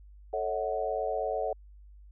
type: chord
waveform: sine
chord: F# minor seventh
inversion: first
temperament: equal with one note detuned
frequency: 440 / 554.4 / 643.1 / 740 Hz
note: A4 / C#5 / E5 / F#5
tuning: 0 / 0 / -43 / 0 cents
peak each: -34 dBFS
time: 0.33-1.53 s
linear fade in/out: 5 ms
effects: added 50 Hz sine -49 dBFS peak until 2.11 s